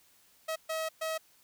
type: tone bursts at uneven times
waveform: sawtooth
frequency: 640 Hz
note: D#5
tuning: 49 cents sharp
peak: -28 dBFS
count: 3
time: 0.48-0.56 / 0.69-0.89 / 1.01-1.18 s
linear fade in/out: 10 ms
effects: white hiss -64 dBFS RMS until 1.43 s